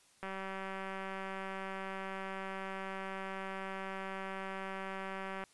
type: click train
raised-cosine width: 0.5 ms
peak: -27 dBFS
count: 1001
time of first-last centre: 0.23-5.438 s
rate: 192 Hz
effects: white hiss -66 dBFS RMS until 5.53 s + resampled to 24000 Hz